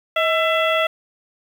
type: harmonic tone with a mistuned harmonic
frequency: 669 Hz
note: E5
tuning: 25 cents sharp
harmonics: 1 / 2 / 3 / 4 / 5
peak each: -19 / -22 / -24 / -25 / -26 dBFS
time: 0.16-0.87 s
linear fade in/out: 5 ms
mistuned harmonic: 1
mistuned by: -80 cents
effects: 7-bit